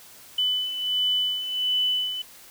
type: beating tone pair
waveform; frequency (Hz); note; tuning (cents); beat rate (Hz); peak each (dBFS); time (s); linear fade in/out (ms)
sine; 2999 / 3000.4; F#7 / F#7; +23 / +23; 1.4; -30 / -23; 0.38-2.22; 5
effects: white hiss -48 dBFS RMS until 2.5 s